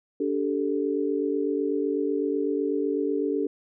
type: chord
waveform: sine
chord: D suspended fourth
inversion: none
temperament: equal with one note detuned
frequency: 289.1 / 392 / 440 Hz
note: D4 / G4 / A4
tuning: -27 / 0 / 0 cents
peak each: -27 / -28 / -28 dBFS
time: 0.2-3.47 s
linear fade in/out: 5 ms
effects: none